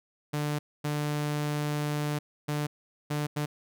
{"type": "tone bursts at uneven times", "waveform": "sawtooth", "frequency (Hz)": 148.3, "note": "D3", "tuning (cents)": 17, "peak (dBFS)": -24, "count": 5, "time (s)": [[0.33, 0.59], [0.84, 2.19], [2.48, 2.67], [3.1, 3.27], [3.36, 3.46]], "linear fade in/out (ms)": 10, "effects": []}